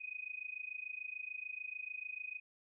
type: tone with amplitude modulation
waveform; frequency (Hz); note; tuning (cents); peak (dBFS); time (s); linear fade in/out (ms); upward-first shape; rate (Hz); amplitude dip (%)
sine; 2500; D#7; +8; -38; 0-2.4; 20; sine; 26.8; 90
effects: none